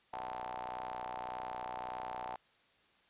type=ring-modulated tone; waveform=sawtooth; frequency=61.74 Hz; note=B1; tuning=in tune; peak=-33 dBFS; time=0.13-2.36 s; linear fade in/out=5 ms; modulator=816 Hz; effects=white hiss -68 dBFS RMS until 3.09 s + resampled to 8000 Hz